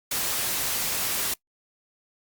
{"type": "noise", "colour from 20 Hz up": "white", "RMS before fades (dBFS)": -27, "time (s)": [0.11, 1.34], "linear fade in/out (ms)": 5, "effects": ["noise-tail reverb RT60 0.1 s tail -24 dB re dry", "Opus 48 kbps"]}